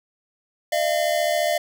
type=tone pair together; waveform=square; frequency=608.5 / 683 Hz; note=D#5 / F5; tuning=-39 / -39 cents; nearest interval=major second; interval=200 cents; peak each=-23 / -23 dBFS; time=0.72-1.58 s; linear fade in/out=5 ms; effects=none